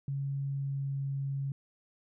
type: tone with pitch glide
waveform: sine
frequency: 138.59 to 137.79 Hz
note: C#3 to C#3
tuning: 0 to -10 cents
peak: -31 dBFS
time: 0.08-1.52 s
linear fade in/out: 2 ms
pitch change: -10 cents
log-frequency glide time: 0.42-0.98 s
effects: none